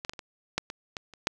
clicks, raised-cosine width 0.2 ms, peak -19 / -13 / -27 / -22 / -9 / -19 / -17 / -30 / -7 dBFS, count 9, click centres 0.049 / 0.095 / 0.135 / 0.192 / 0.58 / 0.701 / 0.968 / 1.137 / 1.271 s, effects none

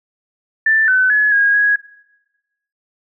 sine tone with pitch steps, 1770 / 1513 / 1699 / 1638 / 1661 Hz, A6 / F#6 / G#6 / G#6 / G#6, +10 / +38 / +39 / -24 / 0 cents, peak -10 dBFS, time 0.66-1.76 s, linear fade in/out 5 ms, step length 220 ms, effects noise-tail reverb RT60 1.0 s tail -21 dB re dry

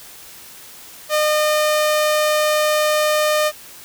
sawtooth tone, 608 Hz, D#5, 40 cents flat, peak -11 dBFS, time 1.09-3.52 s, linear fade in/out 50 ms, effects white hiss -40 dBFS RMS until 3.84 s

